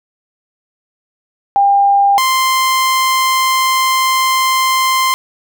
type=tone pair in turn; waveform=sine / sawtooth; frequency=800 / 1045.4 Hz; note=G5 / C6; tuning=+35 / -2 cents; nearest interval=perfect fourth; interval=463 cents; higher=second; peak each=-7 / -7 dBFS; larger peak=neither; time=1.56-2.18 / 2.18-5.14 s; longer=second; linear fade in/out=0 ms; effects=none